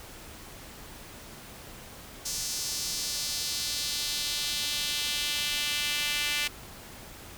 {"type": "tone with high-pass filter sweep", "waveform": "sawtooth", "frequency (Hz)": 293.7, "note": "D4", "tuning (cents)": 0, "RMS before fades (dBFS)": -31, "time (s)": [2.25, 6.48], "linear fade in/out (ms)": 10, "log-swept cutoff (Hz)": [5800, 2500], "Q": 1.9, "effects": ["pink hiss -46 dBFS RMS until 7.37 s"]}